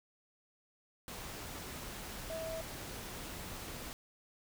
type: tone in noise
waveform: sine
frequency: 648 Hz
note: E5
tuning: 30 cents flat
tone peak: -39 dBFS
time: 2.3-2.61 s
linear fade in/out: 0 ms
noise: pink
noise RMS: -45 dBFS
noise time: 1.08-3.93 s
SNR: +3 dB
effects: none